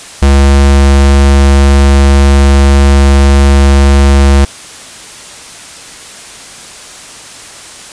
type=tone; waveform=square; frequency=69.3 Hz; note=C#2; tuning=in tune; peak=-3 dBFS; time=0.22-4.45 s; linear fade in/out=5 ms; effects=white hiss -29 dBFS RMS until 7.92 s + resampled to 22050 Hz